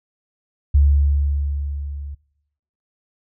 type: tone with level ramp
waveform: sine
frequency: 71.3 Hz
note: C#2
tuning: 49 cents sharp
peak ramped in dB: -9 to -29 dBFS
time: 0.74-2.15 s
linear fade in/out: 10 ms
effects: noise-tail reverb RT60 0.9 s tail -23 dB re dry